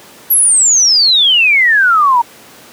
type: exponential sweep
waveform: sine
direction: down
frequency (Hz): 11880 to 917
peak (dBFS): -6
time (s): 0.3-2.22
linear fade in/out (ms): 10
effects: pink hiss -38 dBFS RMS until 2.72 s + high-pass 200 Hz 12 dB/octave